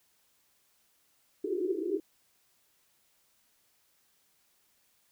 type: band-pass noise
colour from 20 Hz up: white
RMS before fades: -32 dBFS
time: 1.44-2 s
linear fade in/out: 5 ms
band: 320 to 410 Hz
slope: 96 dB/octave
effects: white hiss -70 dBFS RMS until 5.11 s